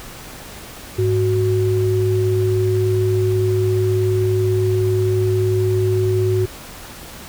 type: tone pair together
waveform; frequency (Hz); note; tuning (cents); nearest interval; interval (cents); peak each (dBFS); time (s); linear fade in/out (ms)
sine; 103.83 / 370.3; G#2 / F#4; 0 / +1; octave + minor seventh; 2201; -17; 0.98-6.46; 10
effects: pink hiss -36 dBFS RMS until 7.28 s